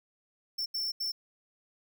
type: tone bursts at uneven times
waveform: square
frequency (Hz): 5390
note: E8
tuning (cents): +38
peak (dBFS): -31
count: 3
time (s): 0.58-0.66 / 0.74-0.92 / 1-1.12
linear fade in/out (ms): 10
effects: none